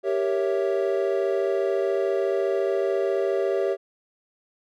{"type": "chord", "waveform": "triangle", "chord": "G diminished seventh", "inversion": "none", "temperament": "equal", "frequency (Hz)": [392, 466.2, 554.4, 659.3], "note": ["G4", "Bb4", "Db5", "Fb5"], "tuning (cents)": [0, 0, 0, 0], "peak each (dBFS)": [-22, -28, -25, -28], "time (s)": [0.03, 3.77], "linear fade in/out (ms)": 50, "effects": []}